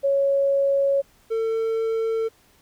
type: tone pair in turn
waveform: sine / triangle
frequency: 554 / 449.3 Hz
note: C#5 / A4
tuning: -1 / +36 cents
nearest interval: major third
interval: 363 cents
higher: first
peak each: -17 / -19 dBFS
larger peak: first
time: 0.03-1.02 / 1.3-2.29 s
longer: neither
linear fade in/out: 20 ms
effects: pink hiss -58 dBFS RMS until 2.61 s